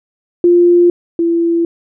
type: tone pair in turn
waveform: sine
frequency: 349.2 / 337 Hz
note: F4 / E4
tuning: 0 / +38 cents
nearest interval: minor second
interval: 62 cents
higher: first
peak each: -5 / -10 dBFS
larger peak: first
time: 0.44-0.9 / 1.19-1.65 s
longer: neither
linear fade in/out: 2 ms
effects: none